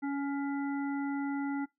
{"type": "harmonic tone with a mistuned harmonic", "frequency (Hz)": 280, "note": "C#4", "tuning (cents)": 18, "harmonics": [1, 3, 5, 7], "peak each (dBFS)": [-31, -41, -45, -48], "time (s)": [0.02, 1.66], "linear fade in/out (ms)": 20, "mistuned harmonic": 7, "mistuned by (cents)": 30, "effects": ["noise-tail reverb RT60 0.2 s tail -22 dB re dry"]}